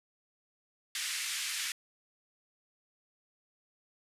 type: band-pass noise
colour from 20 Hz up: pink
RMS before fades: -36 dBFS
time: 0.95-1.72 s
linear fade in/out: 2 ms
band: 1800 to 11000 Hz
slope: 24 dB/octave
effects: resampled to 32000 Hz